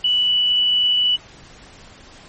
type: tone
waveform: sine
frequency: 2960 Hz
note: F#7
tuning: in tune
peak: -14 dBFS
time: 0.04-1.16 s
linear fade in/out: 5 ms
effects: pink hiss -44 dBFS RMS until 2.28 s + MP3 32 kbps